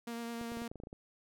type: tone with vibrato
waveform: sawtooth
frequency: 233.4 Hz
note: A#3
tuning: 2 cents sharp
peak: -35 dBFS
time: 0.07-0.68 s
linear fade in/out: 5 ms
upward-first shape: sine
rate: 9.4 Hz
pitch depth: 15 cents each way
type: clicks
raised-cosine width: 2 ms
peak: -33 dBFS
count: 10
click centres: 0.413 / 0.519 / 0.571 / 0.619 / 0.715 / 0.757 / 0.801 / 0.836 / 0.871 / 0.929 s
effects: none